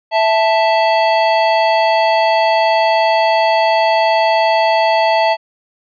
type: tone pair together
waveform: square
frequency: 659.3 / 880 Hz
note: E5 / A5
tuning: 0 / 0 cents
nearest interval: perfect fourth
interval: 500 cents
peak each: -14 dBFS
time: 0.11-5.37 s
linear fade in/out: 50 ms
effects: resampled to 11025 Hz